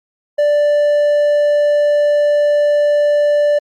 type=tone; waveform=triangle; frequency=587.3 Hz; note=D5; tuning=in tune; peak=-8 dBFS; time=0.38-3.59 s; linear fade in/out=10 ms; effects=Opus 32 kbps